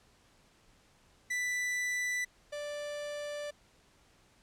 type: tone pair in turn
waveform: 45% pulse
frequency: 1981 / 587.3 Hz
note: B6 / D5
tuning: +5 / 0 cents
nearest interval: octave + major sixth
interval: 2105 cents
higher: first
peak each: -31 / -37 dBFS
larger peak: first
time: 1.3-2.25 / 2.52-3.51 s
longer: second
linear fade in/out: 10 ms
effects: pink hiss -65 dBFS RMS until 4.42 s + low-pass 9000 Hz 12 dB/octave